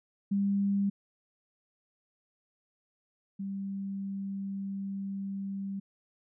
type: tone pair in turn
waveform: sine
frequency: 199.2 / 196.23 Hz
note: G3 / G3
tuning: +28 / +2 cents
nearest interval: unison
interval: 26 cents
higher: first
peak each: -25 / -33 dBFS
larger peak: first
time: 0.31-0.9 / 3.39-5.8 s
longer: second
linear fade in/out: 10 ms
effects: none